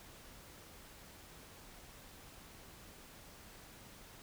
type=silence; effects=pink hiss -56 dBFS RMS until 4.22 s